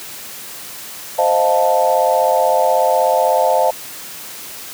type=chord; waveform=sine; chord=F dominant seventh; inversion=second; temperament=equal; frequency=523.3 / 622.3 / 698.5 / 880 Hz; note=C5 / Eb5 / F5 / A5; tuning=0 / 0 / 0 / 0 cents; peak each=-17 dBFS; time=1.18-3.71 s; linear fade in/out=10 ms; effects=white hiss -32 dBFS RMS until 4.73 s + high-pass 100 Hz 12 dB/octave